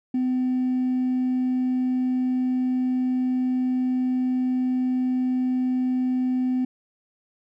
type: tone with hard clipping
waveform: triangle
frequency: 254.3 Hz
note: C4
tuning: 49 cents flat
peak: -20 dBFS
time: 0.14-6.65 s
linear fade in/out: 5 ms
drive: 2 dB
effects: none